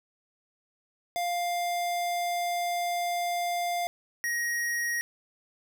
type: tone pair in turn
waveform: square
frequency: 700 / 1886.7 Hz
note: F5 / A#6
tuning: +4 / +20 cents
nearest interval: octave + perfect fourth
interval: 1716 cents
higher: second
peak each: -28 dBFS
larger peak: neither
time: 1.16-3.87 / 4.24-5.01 s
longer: first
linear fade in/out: 0 ms
effects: 10-bit